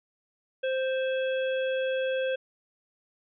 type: harmonic tone with a mistuned harmonic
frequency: 523.3 Hz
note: C5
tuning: in tune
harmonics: 1 / 3 / 5 / 6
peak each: -26 / -36 / -40 / -42 dBFS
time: 0.63-2.36 s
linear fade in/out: 10 ms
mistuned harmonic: 6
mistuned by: +97 cents
effects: none